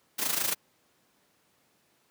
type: noise with amplitude modulation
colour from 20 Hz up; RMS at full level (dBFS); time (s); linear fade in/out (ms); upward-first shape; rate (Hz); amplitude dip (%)
white; -26; 0.18-0.55; 20; sine; 26.7; 70
effects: pink hiss -68 dBFS RMS until 2.1 s + high-pass 150 Hz 12 dB/octave